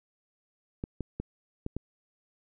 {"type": "clicks", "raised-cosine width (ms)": 3, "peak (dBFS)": -20, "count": 5, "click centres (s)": [0.839, 1.007, 1.2, 1.664, 1.766], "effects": []}